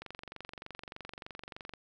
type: click train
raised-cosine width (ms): 0.3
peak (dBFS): -27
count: 41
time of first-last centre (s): 0.02-1.737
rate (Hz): 23.3
effects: none

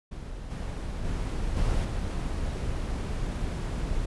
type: noise with level steps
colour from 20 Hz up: brown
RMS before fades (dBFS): -38 / -33 / -30 / -26 / -30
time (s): 0.11-4.06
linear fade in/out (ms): 10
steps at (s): 0.5 / 1.04 / 1.56 / 1.84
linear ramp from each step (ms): 10
effects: resampled to 24000 Hz

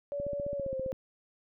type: tone with pitch glide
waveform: sine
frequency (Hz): 571 to 526.6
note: D5 to C5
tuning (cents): -49 to +11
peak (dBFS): -32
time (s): 0.12-0.92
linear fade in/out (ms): 0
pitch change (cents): -140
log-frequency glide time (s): 0.54-0.76
type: click train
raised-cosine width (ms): 3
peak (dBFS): -28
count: 12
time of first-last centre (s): 0.2-0.928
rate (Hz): 15.1
effects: none

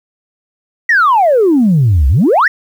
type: exponential two-way sweep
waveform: sine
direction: down then up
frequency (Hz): 1965 to 62.6 to 1965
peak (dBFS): -5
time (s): 0.89-2.48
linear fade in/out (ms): 5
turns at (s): 2.08
effects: tanh soft clip ceiling -3 dBFS + 7-bit

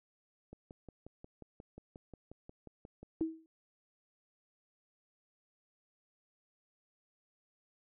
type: click train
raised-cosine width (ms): 2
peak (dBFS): -36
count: 16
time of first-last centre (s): 0.53-3.209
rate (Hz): 5.6
type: tone with exponential decay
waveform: sine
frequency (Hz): 322.3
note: E4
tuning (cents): -39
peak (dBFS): -27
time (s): 3.21-3.46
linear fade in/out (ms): 1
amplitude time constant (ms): 54
effects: none

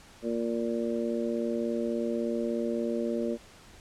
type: harmonic tone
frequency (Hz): 116.54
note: A#2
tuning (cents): 0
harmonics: 2 / 3 / 4 / 5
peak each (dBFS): -31 / -33 / -34 / -35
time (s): 0.22-3.38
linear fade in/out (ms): 50
effects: pink hiss -53 dBFS RMS until 3.8 s + low-pass 9000 Hz 12 dB/octave

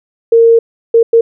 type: tone bursts at uneven times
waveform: sine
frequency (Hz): 460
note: A#4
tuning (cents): -23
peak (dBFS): -3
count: 3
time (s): 0.32-0.59 / 0.94-1.03 / 1.13-1.21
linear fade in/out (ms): 5
effects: none

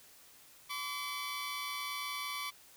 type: tone pair together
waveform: 15% pulse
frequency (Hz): 1023.6 / 1149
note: C6 / D6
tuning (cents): -38 / -38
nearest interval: major second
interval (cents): 200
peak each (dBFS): -37 / -32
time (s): 0.69-2.51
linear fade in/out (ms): 20
effects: white hiss -59 dBFS RMS until 2.76 s

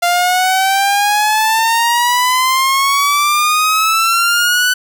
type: exponential sweep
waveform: sawtooth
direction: up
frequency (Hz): 693 to 1500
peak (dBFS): -7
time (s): 0.02-4.74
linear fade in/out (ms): 10
effects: none

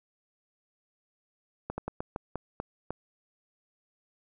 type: slowing click train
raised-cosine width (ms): 1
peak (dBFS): -19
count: 8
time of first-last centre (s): 1.7-2.906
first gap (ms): 80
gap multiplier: 1.25
effects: none

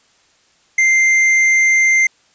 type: tone with hard clipping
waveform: sine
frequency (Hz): 2091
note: C7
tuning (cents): -2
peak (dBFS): -11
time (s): 0.78-2.07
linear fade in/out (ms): 5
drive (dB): 6
effects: white hiss -55 dBFS RMS until 2.34 s + resampled to 16000 Hz

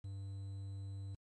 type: tone with quantisation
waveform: triangle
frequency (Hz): 98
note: G2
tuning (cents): 0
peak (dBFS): -40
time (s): 0.04-1.15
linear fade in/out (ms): 5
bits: 11
effects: MP3 48 kbps

